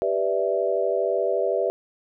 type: chord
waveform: sine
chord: E minor seventh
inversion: first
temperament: equal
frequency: 392 / 493.9 / 587.3 / 659.3 Hz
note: G4 / B4 / D5 / E5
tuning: 0 / 0 / 0 / 0 cents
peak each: -26 dBFS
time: 0.02-1.7 s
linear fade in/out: 0 ms
effects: none